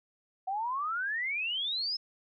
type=exponential sweep; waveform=sine; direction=up; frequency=740 to 5260 Hz; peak=-30 dBFS; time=0.47-1.97 s; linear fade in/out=10 ms; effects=none